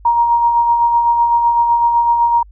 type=tone with tremolo; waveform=sine; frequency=941 Hz; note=A#5; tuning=16 cents sharp; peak=-8 dBFS; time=0.05-2.43 s; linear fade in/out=5 ms; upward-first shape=sine; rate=7.9 Hz; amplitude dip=40%; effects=added 50 Hz sine -38 dBFS peak until 2.51 s